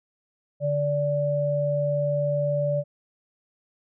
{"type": "tone pair together", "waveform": "sine", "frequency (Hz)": [145.5, 582], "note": ["D3", "D5"], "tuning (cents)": [-16, -16], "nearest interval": "2 octaves", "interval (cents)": 2400, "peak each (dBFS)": [-26, -23], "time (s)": [0.6, 2.84], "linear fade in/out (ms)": 50, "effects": []}